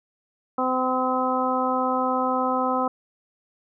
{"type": "harmonic tone", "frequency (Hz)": 256.6, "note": "C4", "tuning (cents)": -34, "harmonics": [1, 2, 3, 4, 5], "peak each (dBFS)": [-27, -27, -27, -27, -27], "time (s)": [0.58, 2.88], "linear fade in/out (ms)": 5, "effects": []}